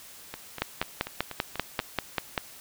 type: two click trains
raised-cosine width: 0.3 ms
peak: -19 / -9 dBFS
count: 7 / 10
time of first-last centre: 0.34-1.8 / 0.62-2.378 s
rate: 4.11 / 5.12 Hz
effects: white hiss -48 dBFS RMS until 2.6 s